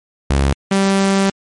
sawtooth tone pair in turn, 69 / 195.16 Hz, C#2 / G3, -7 / -7 cents, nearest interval octave + tritone, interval 1800 cents, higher second, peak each -8 dBFS, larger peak neither, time 0.3-0.53 / 0.71-1.3 s, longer second, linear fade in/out 5 ms, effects MP3 48 kbps

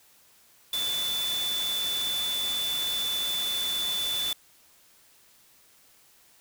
sine tone in noise, 3495 Hz, A7, 12 cents flat, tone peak -27 dBFS, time 0.73-4.33 s, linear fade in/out 2 ms, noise white, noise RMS -35 dBFS, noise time 0.73-4.33 s, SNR +5 dB, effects white hiss -59 dBFS RMS until 6.4 s

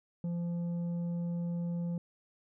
sine tone with tanh clipping, 172.1 Hz, F3, 25 cents flat, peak -33 dBFS, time 0.24-1.98 s, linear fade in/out 2 ms, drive 6 dB, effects none

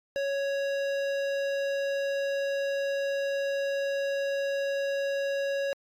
sine tone with hard clipping, 555 Hz, C#5, 2 cents sharp, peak -29 dBFS, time 0.16-5.73 s, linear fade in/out 0 ms, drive 15 dB, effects AAC 64 kbps

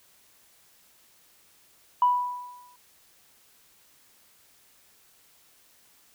sine tone with exponential decay, 985 Hz, B5, 5 cents flat, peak -15 dBFS, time 2.02-2.76 s, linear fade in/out 2 ms, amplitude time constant 160 ms, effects tanh soft clip ceiling -11 dBFS + white hiss -60 dBFS RMS until 6.14 s

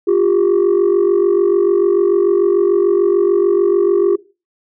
sine tone pair together, 352.4 / 399.2 Hz, F4 / G4, +16 / +32 cents, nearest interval major second, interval 216 cents, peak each -11 dBFS, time 0.07-4.16 s, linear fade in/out 10 ms, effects noise-tail reverb RT60 0.3 s tail -19 dB re dry + tanh soft clip ceiling -7 dBFS

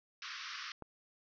pink band-pass noise, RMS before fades -45 dBFS, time 0.22-0.72 s, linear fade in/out 2 ms, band 1100 to 5800 Hz, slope 96 dB/octave
click, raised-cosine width 1 ms, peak -32 dBFS, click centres 0.823 s
effects none

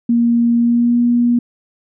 sine tone with pitch glide, 235.4 to 239.8 Hz, A#3 to A#3, +17 to +49 cents, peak -10 dBFS, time 0.09-1.39 s, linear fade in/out 5 ms, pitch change +32 cents, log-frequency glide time 0.57-0.99 s, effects none

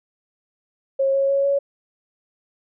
sine tone with pitch steps, 542 / 547.7 / 553.4 / 559.2 Hz, C#5 / C#5 / C#5 / C#5, -39 / -21 / -3 / +15 cents, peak -16 dBFS, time 0.99-1.59 s, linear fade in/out 10 ms, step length 150 ms, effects none

